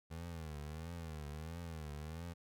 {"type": "tone with vibrato", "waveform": "25% pulse", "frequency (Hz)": 79.2, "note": "D#2", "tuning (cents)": 31, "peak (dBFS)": -40, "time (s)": [0.1, 2.34], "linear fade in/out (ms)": 20, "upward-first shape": "triangle", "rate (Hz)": 1.5, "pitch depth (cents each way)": 160, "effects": []}